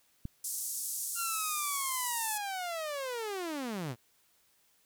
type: click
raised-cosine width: 5 ms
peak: -25 dBFS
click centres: 0.254 s
type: band-pass noise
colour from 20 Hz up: white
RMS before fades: -37 dBFS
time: 0.44-2.38 s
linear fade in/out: 5 ms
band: 6400 to 12000 Hz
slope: 24 dB/octave
type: linear sweep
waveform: sawtooth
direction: down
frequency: 1400 to 108.1 Hz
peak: -31 dBFS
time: 1.15-3.96 s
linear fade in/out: 50 ms
effects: white hiss -69 dBFS RMS until 4.85 s